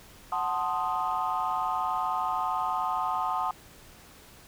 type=chord; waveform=sine; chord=F# diminished seventh; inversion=none; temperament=equal; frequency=740 / 880 / 1046.5 / 1244.5 Hz; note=F#5 / A5 / C6 / Eb6; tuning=0 / 0 / 0 / 0 cents; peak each=-31 dBFS; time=0.32-3.51 s; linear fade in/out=2 ms; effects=tanh soft clip ceiling -19 dBFS + pink hiss -52 dBFS RMS until 4.47 s